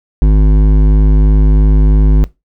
sine tone with hard clipping, 51.5 Hz, G#1, 14 cents flat, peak -6 dBFS, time 0.22-2.24 s, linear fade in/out 0 ms, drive 12 dB, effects noise-tail reverb RT60 0.2 s tail -19 dB re dry

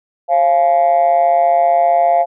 sine tone with amplitude modulation, 692 Hz, F5, 16 cents flat, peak -4 dBFS, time 0.28-2.26 s, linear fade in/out 50 ms, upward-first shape sine, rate 155 Hz, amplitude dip 85%, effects tanh soft clip ceiling -4 dBFS

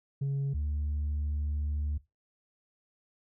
sine tone pair in turn, 138.59 / 73.88 Hz, C#3 / D2, 0 / +11 cents, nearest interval major seventh, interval 1089 cents, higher first, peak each -25 / -27 dBFS, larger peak first, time 0.21-0.54 / 0.54-1.98 s, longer second, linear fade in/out 10 ms, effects noise-tail reverb RT60 0.2 s tail -18 dB re dry + tanh soft clip ceiling -27 dBFS

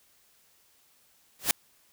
white noise with exponential growth, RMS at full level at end -19 dBFS, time 1.39-1.51 s, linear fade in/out 1 ms, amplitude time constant 26 ms, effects white hiss -64 dBFS RMS until 1.92 s

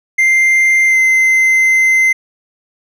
triangle tone with pitch glide, 2093 to 2069 Hz, C7 to C7, 0 to -20 cents, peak -6 dBFS, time 0.18-2.13 s, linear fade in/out 10 ms, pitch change -20 cents, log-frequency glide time 0.86-0.98 s, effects none

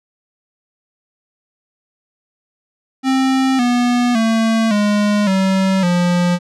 square tone with pitch steps, 264.1 / 243.6 / 224.7 / 207.2 / 191.11 / 176.27 Hz, C4 / B3 / A3 / G#3 / G3 / F3, +16 / -24 / +37 / -4 / -44 / +16 cents, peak -13 dBFS, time 3.03-6.39 s, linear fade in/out 50 ms, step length 560 ms, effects low-pass 7000 Hz 12 dB/octave

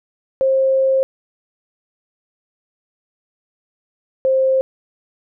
sine tone pair in turn, 532 / 527.7 Hz, C5 / C5, +29 / +15 cents, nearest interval unison, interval 14 cents, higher first, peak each -12 dBFS, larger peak neither, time 0.41-1.03 / 4.25-4.61 s, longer first, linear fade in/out 0 ms, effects none

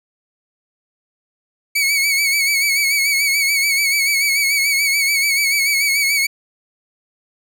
sawtooth tone with vibrato, 2239 Hz, C#7, 17 cents sharp, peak -11 dBFS, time 1.75-6.27 s, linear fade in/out 10 ms, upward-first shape sine, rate 6.9 Hz, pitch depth 58 cents each way, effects none

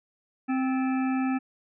harmonic tone with a mistuned harmonic, 261.6 Hz, C4, in tune, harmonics 1 / 3 / 5 / 7 / 9 / 10, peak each -24 / -34 / -38 / -41 / -43 / -44 dBFS, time 0.48-1.39 s, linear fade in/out 20 ms, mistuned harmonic 7, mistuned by -92 cents, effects none

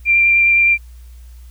sine tone with vibrato, 2373 Hz, D7, 17 cents sharp, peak -9 dBFS, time 0.05-0.78 s, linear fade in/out 50 ms, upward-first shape square, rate 9.7 Hz, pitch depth 8 cents each way, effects added 60 Hz sine -35 dBFS peak until 1.5 s + white hiss -54 dBFS RMS until 1.5 s

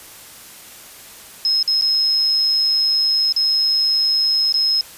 sine tone with dropouts, 5150 Hz, E8, 41 cents flat, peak -14 dBFS, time 1.45-4.81 s, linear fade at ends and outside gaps 1 ms, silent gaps 1.628-1.677 / 1.812-1.821 / 3.324-3.363 / 4.524-4.541 s, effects white hiss -40 dBFS RMS until 4.97 s + resampled to 32000 Hz

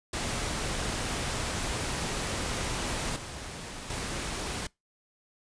pink noise with level steps, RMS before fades -32 / -40 / -34 dBFS, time 0.13-4.67 s, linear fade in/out 5 ms, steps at 3.16 / 3.9 s, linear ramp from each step 2 ms, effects noise-tail reverb RT60 0.2 s tail -24 dB re dry + resampled to 22050 Hz

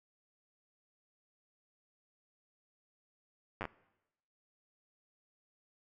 slowing click train, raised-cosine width 0.5 ms, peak -23 dBFS, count 5, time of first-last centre 3.61-3.654 s, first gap 9 ms, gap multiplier 1.13, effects noise-tail reverb RT60 0.9 s tail -20 dB re dry

